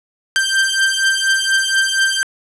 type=beating tone pair; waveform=sawtooth; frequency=1568 / 1572.2 Hz; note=G6 / G6; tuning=0 / +5 cents; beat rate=4.2 Hz; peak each=-13 dBFS; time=0.36-2.23 s; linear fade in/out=0 ms; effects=resampled to 24000 Hz + 7-bit